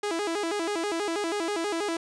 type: tone with vibrato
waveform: sawtooth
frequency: 370 Hz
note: F#4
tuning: in tune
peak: -23 dBFS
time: 0.03-1.97 s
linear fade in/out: 5 ms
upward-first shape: square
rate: 6.2 Hz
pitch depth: 190 cents each way
effects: resampled to 22050 Hz + 9-bit